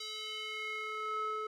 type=tone with band-pass filter sweep; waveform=square; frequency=431.7 Hz; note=A4; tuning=33 cents flat; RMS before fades=-39 dBFS; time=0-1.47 s; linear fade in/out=5 ms; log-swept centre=4300 to 1000 Hz; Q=3; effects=none